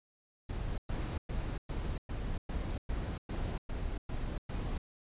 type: noise bursts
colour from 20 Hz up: brown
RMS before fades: -36 dBFS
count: 11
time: 0.49-4.78 s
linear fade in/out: 5 ms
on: 290 ms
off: 110 ms
effects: resampled to 8000 Hz